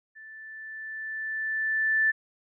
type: tone with level ramp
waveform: sine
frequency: 1760 Hz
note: A6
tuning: in tune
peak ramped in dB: -44 to -19 dBFS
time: 0.15-2.12 s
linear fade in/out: 20 ms
effects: none